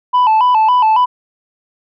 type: tone with vibrato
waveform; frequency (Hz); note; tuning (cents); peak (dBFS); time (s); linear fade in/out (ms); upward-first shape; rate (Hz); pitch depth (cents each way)
sine; 932.3; A#5; 0; -5; 0.13-1.06; 20; square; 3.6; 110
effects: tanh soft clip ceiling -7 dBFS